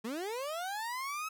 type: linear sweep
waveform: 30% pulse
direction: up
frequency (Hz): 207.7 to 1299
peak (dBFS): -33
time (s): 0.04-1.29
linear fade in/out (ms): 10
effects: none